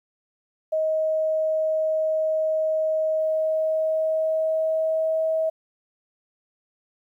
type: tone with pitch glide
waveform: sine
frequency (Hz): 630 to 639.9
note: D#5 to D#5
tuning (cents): +21 to +48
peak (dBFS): -20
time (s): 0.72-5.5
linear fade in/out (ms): 10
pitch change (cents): +27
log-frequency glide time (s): 3.18-5.26
effects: 10-bit